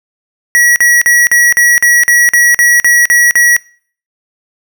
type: tone bursts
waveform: square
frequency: 1922 Hz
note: B6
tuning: 48 cents flat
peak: -5 dBFS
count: 12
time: 0.55-3.565 s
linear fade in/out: 0 ms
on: 210 ms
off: 45 ms
effects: noise-tail reverb RT60 0.5 s tail -25 dB re dry